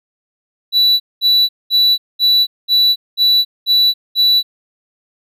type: tone bursts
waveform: triangle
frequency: 3950 Hz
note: B7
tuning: in tune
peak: -7 dBFS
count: 8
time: 0.72-4.43 s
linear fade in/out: 50 ms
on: 280 ms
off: 210 ms
effects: none